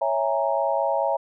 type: chord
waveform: sine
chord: A# half-diminished seventh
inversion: first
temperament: equal with one note detuned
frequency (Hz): 554.4 / 659.3 / 823.4 / 932.3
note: C#5 / E5 / G#5 / A#5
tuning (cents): 0 / 0 / -15 / 0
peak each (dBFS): -25 / -25 / -27 / -27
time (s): 0.01-1.17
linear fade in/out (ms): 10
effects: none